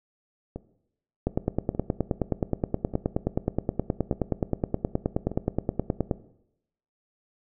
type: two click trains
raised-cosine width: 2 ms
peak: -20 / -10 dBFS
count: 5 / 47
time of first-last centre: 0.56-5.316 / 1.27-6.112 s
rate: 0.841 / 9.5 Hz
effects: noise-tail reverb RT60 0.8 s tail -17 dB re dry

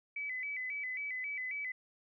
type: tone with vibrato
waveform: sine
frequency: 2150 Hz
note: C7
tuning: 47 cents sharp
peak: -36 dBFS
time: 0.16-1.72 s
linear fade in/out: 5 ms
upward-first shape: square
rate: 3.7 Hz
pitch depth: 110 cents each way
effects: none

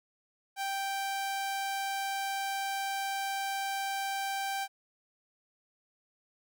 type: tone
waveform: sawtooth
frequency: 784 Hz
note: G5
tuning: in tune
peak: -28 dBFS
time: 0.56-4.68 s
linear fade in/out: 50 ms
effects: none

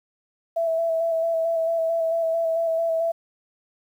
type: tone with vibrato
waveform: sine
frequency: 659.3 Hz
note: E5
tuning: in tune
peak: -20 dBFS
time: 0.56-3.12 s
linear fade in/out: 10 ms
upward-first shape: square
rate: 4.5 Hz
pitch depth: 19 cents each way
effects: 9-bit

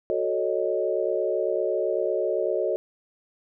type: chord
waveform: sine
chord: D# half-diminished seventh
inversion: first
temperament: equal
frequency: 370 / 440 / 554.4 / 622.3 Hz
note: F#4 / A4 / C#5 / D#5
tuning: 0 / 0 / 0 / 0 cents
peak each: -28 dBFS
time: 0.1-2.76 s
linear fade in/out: 0 ms
effects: none

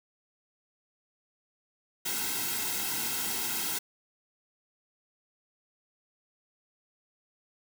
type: noise with comb filter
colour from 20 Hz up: white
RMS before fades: -32 dBFS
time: 2.05-3.79 s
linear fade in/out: 10 ms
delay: 1.7 ms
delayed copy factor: -1
effects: none

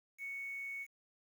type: tone with quantisation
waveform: sine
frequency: 2219 Hz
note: C#7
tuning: 1 cent sharp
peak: -40 dBFS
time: 0.18-0.87 s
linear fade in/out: 50 ms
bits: 10
effects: none

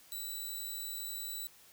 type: tone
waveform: 5% pulse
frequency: 3951 Hz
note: B7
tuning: in tune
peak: -31 dBFS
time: 0.12-1.47 s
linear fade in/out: 0 ms
effects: white hiss -60 dBFS RMS until 1.72 s

